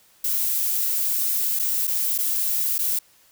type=noise with dropouts; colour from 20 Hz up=violet; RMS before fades=-23 dBFS; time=0.24-2.99 s; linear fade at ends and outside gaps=5 ms; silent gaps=1.591-1.595 / 1.872-1.876 / 2.18-2.185 / 2.782-2.789 s; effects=white hiss -57 dBFS RMS until 3.31 s